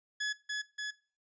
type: tone with echo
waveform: sawtooth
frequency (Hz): 1697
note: G#6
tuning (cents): +37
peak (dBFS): -28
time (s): 0.2-0.33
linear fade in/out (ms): 10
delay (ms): 290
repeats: 2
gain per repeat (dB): -2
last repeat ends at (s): 0.91
effects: noise-tail reverb RT60 0.4 s tail -20 dB re dry + resampled to 16000 Hz